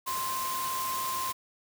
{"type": "tone in noise", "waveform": "sine", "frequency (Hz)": 1046.5, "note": "C6", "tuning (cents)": 0, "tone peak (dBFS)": -31, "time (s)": [0.06, 1.33], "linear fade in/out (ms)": 20, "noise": "white", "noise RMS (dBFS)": -36, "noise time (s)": [0.06, 1.33], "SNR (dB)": 2, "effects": []}